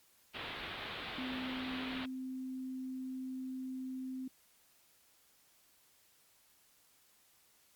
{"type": "low-pass noise", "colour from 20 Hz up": "white", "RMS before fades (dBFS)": -44, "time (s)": [0.34, 2.06], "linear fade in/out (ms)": 10, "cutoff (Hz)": 3800, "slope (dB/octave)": 48}
{"type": "tone with pitch glide", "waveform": "sine", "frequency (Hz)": [256.6, 259.4], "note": ["C4", "C4"], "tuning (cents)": [-34, -15], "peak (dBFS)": -39, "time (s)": [1.18, 4.28], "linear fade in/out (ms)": 5, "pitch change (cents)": 19, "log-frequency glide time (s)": [1.31, 2.14]}
{"effects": ["white hiss -68 dBFS RMS until 7.75 s", "Opus 48 kbps"]}